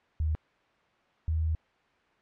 sine tone pair in turn, 77.78 / 79.69 Hz, D#2 / D#2, 0 / +42 cents, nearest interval unison, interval 42 cents, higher second, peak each -25 dBFS, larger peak neither, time 0.2-0.35 / 1.28-1.55 s, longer second, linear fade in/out 0 ms, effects white hiss -65 dBFS RMS until 2.21 s + low-pass 2000 Hz 12 dB/octave

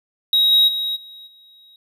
triangle tone with level steps, 3807 Hz, A#7, 36 cents sharp, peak -11 / -9 / -19 / -36 / -45 dBFS, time 0.33-1.76 s, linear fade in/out 2 ms, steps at 0.51 / 0.67 / 0.95 / 1.26 s, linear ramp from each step 20 ms, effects none

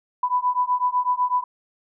sine beating tone pair, 990 / 998 Hz, B5 / B5, +4 / +18 cents, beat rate 8 Hz, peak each -22 dBFS, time 0.23-1.44 s, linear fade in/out 5 ms, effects none

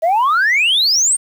sine exponential sweep, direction up, 622.3 to 8960 Hz, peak -9 dBFS, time 0.02-1.17 s, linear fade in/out 20 ms, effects tanh soft clip ceiling -9 dBFS + 7-bit

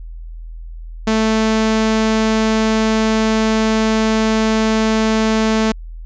sawtooth tone, 220 Hz, A3, in tune, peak -9 dBFS, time 1.07-5.72 s, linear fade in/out 5 ms, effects added 41 Hz sine -28 dBFS peak until 6.05 s + resampled to 16000 Hz

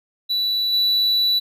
triangle tone with level steps, 3951 Hz, B7, in tune, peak -17 / -14 dBFS, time 0.29-1.4 s, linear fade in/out 20 ms, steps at 0.72 s, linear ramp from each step 20 ms, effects none

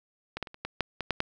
clicks, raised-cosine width 0.3 ms, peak -18 / -15 / -26 / -29 / -17 / -10 / -16 / -10 / -10 dBFS, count 9, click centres 0.37 / 0.427 / 0.472 / 0.544 / 0.65 / 0.807 / 1.007 / 1.107 / 1.204 s, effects none

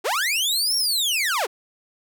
sawtooth linear two-way sweep, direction up then down, 320 to 5588 to 320 Hz, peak -17 dBFS, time 0.04-1.47 s, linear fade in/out 20 ms, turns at 0.76 s, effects none

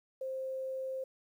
sine tone, 526 Hz, C5, 9 cents sharp, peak -35 dBFS, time 0.21-1.04 s, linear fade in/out 5 ms, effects 11-bit

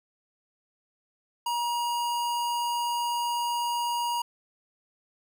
square tone, 952 Hz, A#5, 36 cents sharp, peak -27 dBFS, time 1.46-4.22 s, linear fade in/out 5 ms, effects none

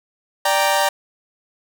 sawtooth chord, G minor, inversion second, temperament equal, 587.3 / 784 / 932.3 Hz, D5 / G5 / Bb5, 0 / 0 / 0 cents, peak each -16 dBFS, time 0.45-0.89 s, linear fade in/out 5 ms, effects none

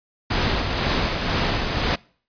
pink noise with tremolo, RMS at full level -20 dBFS, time 0.3-1.96 s, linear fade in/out 10 ms, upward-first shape triangle, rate 2 Hz, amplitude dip 45%, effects noise-tail reverb RT60 0.5 s tail -25 dB re dry + resampled to 11025 Hz

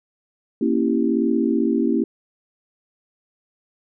sine chord, A# diminished seventh, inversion none, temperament equal with one note detuned, 233.1 / 274.2 / 329.6 / 392 Hz, A#3 / C#4 / E4 / G4, 0 / -19 / 0 / 0 cents, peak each -21 / -22 / -22 / -25 dBFS, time 0.61-2.04 s, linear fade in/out 5 ms, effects none

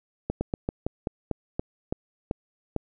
slowing click train, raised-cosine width 2 ms, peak -13 dBFS, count 11, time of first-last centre 0.3-2.763 s, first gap 110 ms, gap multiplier 1.17, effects none

